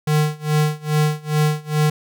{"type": "tone with tremolo", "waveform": "square", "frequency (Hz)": 151.9, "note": "D#3", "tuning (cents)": -41, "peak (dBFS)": -14, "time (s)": [0.07, 1.9], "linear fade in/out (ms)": 5, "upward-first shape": "sine", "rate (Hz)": 2.4, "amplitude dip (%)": 95, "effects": []}